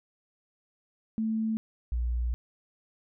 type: tone pair in turn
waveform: sine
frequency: 221 / 59.77 Hz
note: A3 / A#1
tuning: +8 / +44 cents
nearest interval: octave + major seventh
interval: 2264 cents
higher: first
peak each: -26 / -26 dBFS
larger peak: neither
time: 1.18-1.57 / 1.92-2.34 s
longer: second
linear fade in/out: 0 ms
effects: none